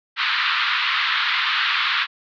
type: band-pass noise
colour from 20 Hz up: pink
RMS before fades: -21 dBFS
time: 0.16-2.07 s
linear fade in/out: 50 ms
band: 1100 to 4100 Hz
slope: 48 dB/octave
effects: none